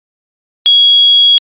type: tone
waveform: sine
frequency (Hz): 3322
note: G#7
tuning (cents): 0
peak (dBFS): -3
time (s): 0.66-1.38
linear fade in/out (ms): 0
effects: resampled to 8000 Hz